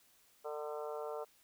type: harmonic tone with a mistuned harmonic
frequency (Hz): 150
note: D3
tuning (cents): +37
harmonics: 3 / 4 / 5 / 6 / 7 / 8 / 9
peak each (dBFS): -42 / -44 / -48 / -52 / -52 / -53 / -53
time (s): 0.44-1.25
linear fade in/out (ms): 20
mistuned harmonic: 7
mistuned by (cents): -28
effects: white hiss -68 dBFS RMS until 1.43 s